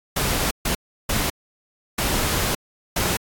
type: noise bursts at uneven times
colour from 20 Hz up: pink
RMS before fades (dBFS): -22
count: 5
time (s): 0.16-0.51 / 0.65-0.75 / 1.09-1.3 / 1.98-2.55 / 2.96-3.17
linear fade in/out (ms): 5
effects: AAC 64 kbps